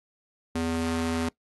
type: tone with high-pass filter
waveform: square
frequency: 82.41 Hz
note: E2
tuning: in tune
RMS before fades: -28 dBFS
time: 0.55-1.29 s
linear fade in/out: 5 ms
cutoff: 180 Hz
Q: 2
effects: noise-tail reverb RT60 0.1 s tail -21 dB re dry + AAC 32 kbps